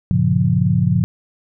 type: chord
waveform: sine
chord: G half-diminished seventh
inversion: none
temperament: just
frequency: 98 / 117.6 / 141.12 / 176.4 Hz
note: G2 / Bb2 / Db3 / F3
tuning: 0 / +16 / +31 / +18 cents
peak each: -20 / -19 / -18 / -17 dBFS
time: 0.11-1.04 s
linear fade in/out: 0 ms
effects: none